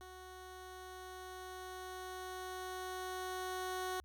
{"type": "tone with level ramp", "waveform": "15% pulse", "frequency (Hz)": 370, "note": "F#4", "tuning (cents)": 0, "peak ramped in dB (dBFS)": [-45, -31], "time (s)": [0.01, 4], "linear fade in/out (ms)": 0, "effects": ["added 69 Hz sine -60 dBFS peak until 4.04 s"]}